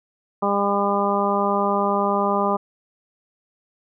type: harmonic tone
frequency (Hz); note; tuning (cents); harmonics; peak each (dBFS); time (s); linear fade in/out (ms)
201.1; G3; +44; 1 / 2 / 3 / 4 / 5 / 6; -25 / -25 / -25 / -25 / -25 / -25; 0.42-2.57; 10
effects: none